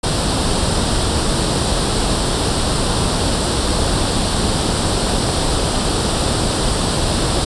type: noise with comb filter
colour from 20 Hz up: pink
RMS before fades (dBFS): -17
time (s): 0.03-7.45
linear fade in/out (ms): 10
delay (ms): 0.23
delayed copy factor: +0.6
effects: resampled to 24000 Hz